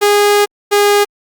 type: tone pair in turn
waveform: sawtooth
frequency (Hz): 411.2 / 409.5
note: G#4 / G#4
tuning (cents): -17 / -24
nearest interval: unison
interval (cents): 7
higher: first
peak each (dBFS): -4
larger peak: neither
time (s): 0.01-0.46 / 0.71-1.05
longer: first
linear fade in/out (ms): 20
effects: Opus 48 kbps